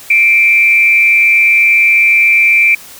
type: tone with frequency modulation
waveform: sine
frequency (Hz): 2349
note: D7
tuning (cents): 0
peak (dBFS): -5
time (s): 0.1-2.75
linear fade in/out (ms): 5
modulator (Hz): 190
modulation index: 0.43
effects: white hiss -34 dBFS RMS until 2.99 s